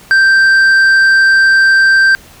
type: tone with tanh clipping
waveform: triangle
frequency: 1568 Hz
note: G6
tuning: in tune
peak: -6 dBFS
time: 0.11-2.15 s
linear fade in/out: 0 ms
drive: 10 dB
effects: pink hiss -39 dBFS RMS until 2.4 s